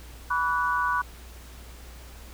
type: tone cluster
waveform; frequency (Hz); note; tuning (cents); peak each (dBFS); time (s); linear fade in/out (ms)
sine; 984 / 1143 / 1478; B5 / D6 / F#6; -7 / -47 / -2; -27; 0.3-1.02; 10
effects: added 60 Hz sine -43 dBFS peak until 2.33 s + pink hiss -49 dBFS RMS until 2.33 s